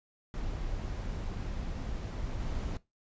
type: noise with level steps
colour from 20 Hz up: brown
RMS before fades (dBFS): -36 / -34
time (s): 0.34-2.77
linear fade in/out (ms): 0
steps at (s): 2.4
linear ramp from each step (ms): 5
effects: noise-tail reverb RT60 0.2 s tail -19 dB re dry + resampled to 16000 Hz